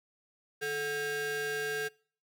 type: ring-modulated tone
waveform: 45% pulse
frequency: 586 Hz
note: D5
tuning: 4 cents flat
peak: -29 dBFS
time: 0.61-1.89 s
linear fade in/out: 20 ms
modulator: 1020 Hz
effects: noise-tail reverb RT60 0.5 s tail -25 dB re dry